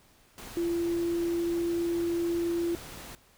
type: tone in noise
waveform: sine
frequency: 340.8 Hz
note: F4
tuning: 42 cents flat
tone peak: -26 dBFS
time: 0.57-2.75 s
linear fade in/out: 0 ms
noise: pink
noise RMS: -44 dBFS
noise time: 0.38-3.15 s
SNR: +15 dB
effects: pink hiss -61 dBFS RMS until 3.37 s